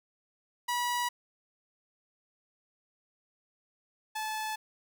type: tone pair in turn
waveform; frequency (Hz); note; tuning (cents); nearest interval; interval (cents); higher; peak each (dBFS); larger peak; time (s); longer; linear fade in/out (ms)
sawtooth; 971 / 866.9; B5 / A5; -30 / -26; major second; 196; first; -25 / -29; first; 0.68-1.09 / 4.15-4.56; neither; 10
effects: none